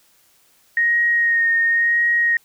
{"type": "tone with vibrato", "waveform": "sine", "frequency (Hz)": 1864.7, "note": "A#6", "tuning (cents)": 0, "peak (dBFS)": -14, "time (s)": [0.77, 2.37], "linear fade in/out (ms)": 2, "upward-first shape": "sine", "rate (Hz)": 0.94, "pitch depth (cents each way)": 20, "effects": ["white hiss -57 dBFS RMS until 2.44 s"]}